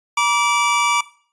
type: tone cluster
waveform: square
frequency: 956 / 1163 / 2321 Hz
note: A#5 / D6 / D7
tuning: +43 / -17 / -21 cents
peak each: -20 dBFS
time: 0.17-1.01 s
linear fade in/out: 5 ms
effects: noise-tail reverb RT60 0.5 s tail -19 dB re dry + resampled to 24000 Hz